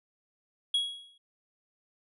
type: tone with exponential decay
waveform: triangle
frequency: 3322 Hz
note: G#7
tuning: in tune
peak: -21 dBFS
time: 0.74-1.18 s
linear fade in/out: 5 ms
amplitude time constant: 95 ms
effects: resampled to 32000 Hz